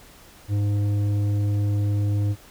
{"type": "tone with tanh clipping", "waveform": "sine", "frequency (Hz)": 102.4, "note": "G#2", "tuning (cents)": -24, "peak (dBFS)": -21, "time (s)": [0.48, 2.36], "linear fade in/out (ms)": 50, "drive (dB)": 9, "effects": ["pink hiss -49 dBFS RMS until 2.5 s"]}